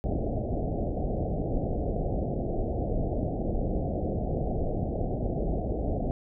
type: low-pass noise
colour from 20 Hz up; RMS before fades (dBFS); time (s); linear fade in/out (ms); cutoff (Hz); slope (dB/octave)
pink; -29; 0.04-6.11; 0; 750; 96
effects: none